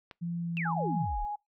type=click; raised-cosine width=0.3 ms; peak=-28 dBFS; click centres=0.112 s
type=tone with pitch glide; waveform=sine; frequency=171 to 166.32 Hz; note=F3 to E3; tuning=-36 to +16 cents; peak=-31 dBFS; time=0.21-1.06 s; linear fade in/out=20 ms; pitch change=-48 cents; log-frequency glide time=0.39-0.7 s
type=exponential sweep; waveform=sine; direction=down; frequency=2794 to 30 Hz; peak=-32 dBFS; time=0.57-1.25 s; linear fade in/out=0 ms
type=tone with vibrato; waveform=sine; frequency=830.6 Hz; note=G#5; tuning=in tune; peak=-32 dBFS; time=0.65-1.36 s; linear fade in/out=10 ms; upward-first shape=sine; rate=15 Hz; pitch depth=10 cents each way
effects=noise-tail reverb RT60 0.2 s tail -25 dB re dry